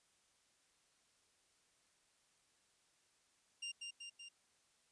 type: tone with echo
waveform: sawtooth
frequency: 2794 Hz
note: F7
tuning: in tune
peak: -39 dBFS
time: 3.62-3.72 s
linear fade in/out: 10 ms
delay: 190 ms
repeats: 3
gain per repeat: -3 dB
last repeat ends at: 4.29 s
effects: white hiss -75 dBFS RMS until 4.91 s + resampled to 22050 Hz